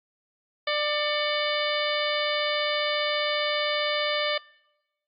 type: harmonic tone with a mistuned harmonic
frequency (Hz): 595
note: D5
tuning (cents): +22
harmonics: 1 / 2 / 3 / 4 / 5 / 6 / 7 / 8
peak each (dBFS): -28 / -31 / -32 / -32 / -33 / -33 / -38 / -38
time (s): 0.67-4.38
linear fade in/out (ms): 5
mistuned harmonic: 4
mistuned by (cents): -100
effects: noise-tail reverb RT60 1.0 s tail -25 dB re dry + AAC 64 kbps